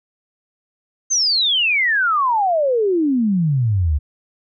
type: exponential sweep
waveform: sine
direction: down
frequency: 6410 to 68.9 Hz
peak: -14 dBFS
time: 1.1-3.99 s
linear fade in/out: 20 ms
effects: none